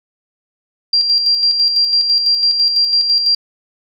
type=tone with tremolo; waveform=sine; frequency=4747 Hz; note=D8; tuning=18 cents sharp; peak=-9 dBFS; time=0.93-3.35 s; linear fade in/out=5 ms; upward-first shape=square; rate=6 Hz; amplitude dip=45%; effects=none